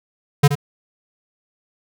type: tone with echo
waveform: square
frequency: 143.9 Hz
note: D3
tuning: 35 cents flat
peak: -8 dBFS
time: 0.43-0.48 s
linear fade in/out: 10 ms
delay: 74 ms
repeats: 1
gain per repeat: -10 dB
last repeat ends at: 0.554 s
effects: none